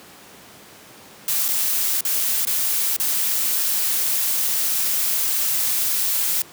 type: noise with dropouts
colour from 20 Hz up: blue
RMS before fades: -21 dBFS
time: 1.28-6.42 s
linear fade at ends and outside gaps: 2 ms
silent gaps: 1.482-1.486 / 2.009-2.05 / 2.452-2.47 / 2.965-2.999 s
effects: pink hiss -44 dBFS RMS until 6.52 s + high-pass 150 Hz 12 dB/octave